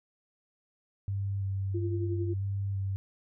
sine tone with vibrato, 98 Hz, G2, in tune, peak -29 dBFS, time 1.08-2.96 s, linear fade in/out 0 ms, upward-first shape square, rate 1.5 Hz, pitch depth 15 cents each way
sine tone with tremolo, 344.1 Hz, F4, 26 cents flat, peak -30 dBFS, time 1.74-2.34 s, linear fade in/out 10 ms, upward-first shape triangle, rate 11 Hz, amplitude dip 65%
effects none

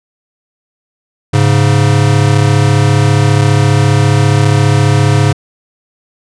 square tone pair together, 103.83 / 138.6 Hz, G#2 / C#3, 0 / 0 cents, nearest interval perfect fourth, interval 500 cents, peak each -10 dBFS, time 1.33-5.33 s, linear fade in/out 10 ms, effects resampled to 22050 Hz

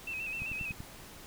sine tone with vibrato, 2606 Hz, E7, 20 cents flat, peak -35 dBFS, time 0.07-0.72 s, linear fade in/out 5 ms, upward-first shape square, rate 7.7 Hz, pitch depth 49 cents each way
click train, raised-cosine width 5 ms, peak -29 dBFS, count 5, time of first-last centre 0.42-0.805 s, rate 10.4 Hz
effects pink hiss -50 dBFS RMS until 1.26 s

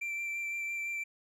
triangle tone with vibrato, 2349 Hz, D7, in tune, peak -32 dBFS, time 0.01-1.04 s, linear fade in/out 10 ms, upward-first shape sine, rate 5.9 Hz, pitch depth 12 cents each way, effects none

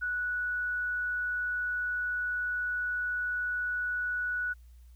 sine tone, 1473 Hz, F#6, 8 cents flat, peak -29 dBFS, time 0.01-4.54 s, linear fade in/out 20 ms, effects added 60 Hz sine -50 dBFS peak until 4.95 s + white hiss -71 dBFS RMS until 4.95 s

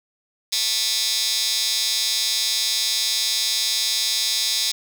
15% pulse tone with high-pass filter, 220 Hz, A3, in tune, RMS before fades -22 dBFS, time 0.52-4.72 s, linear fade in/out 10 ms, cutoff 4400 Hz, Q 2.7, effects none

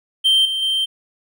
triangle tone with level steps, 3136 Hz, G7, in tune, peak -10 / -18 / -15 dBFS, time 0.24-0.86 s, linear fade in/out 20 ms, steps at 0.45 / 0.62 s, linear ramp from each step 5 ms, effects none

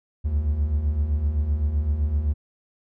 triangle beating tone pair, 68 / 75.8 Hz, C#2 / D#2, -33 / -45 cents, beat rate 7.8 Hz, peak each -26 / -19 dBFS, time 0.24-2.34 s, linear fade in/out 20 ms, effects none

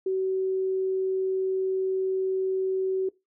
sine tone, 378.8 Hz, F#4, 41 cents sharp, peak -23 dBFS, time 0.06-3.09 s, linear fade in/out 5 ms, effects noise-tail reverb RT60 0.2 s tail -20 dB re dry

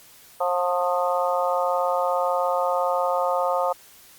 harmonic tone with a mistuned harmonic, 178.3 Hz, F3, 36 cents sharp, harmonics 3 / 4 / 5 / 6 / 7, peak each -24 / -26 / -27 / -31 / -28 dBFS, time 0.4-3.73 s, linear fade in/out 10 ms, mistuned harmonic 7, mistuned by -16 cents, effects white hiss -50 dBFS RMS until 4.18 s + Opus 48 kbps

